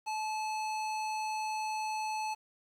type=tone with low-pass filter; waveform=square; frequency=865 Hz; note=A5; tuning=30 cents flat; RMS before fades=-35 dBFS; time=0.06-2.35 s; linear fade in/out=20 ms; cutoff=8000 Hz; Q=0.77; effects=10-bit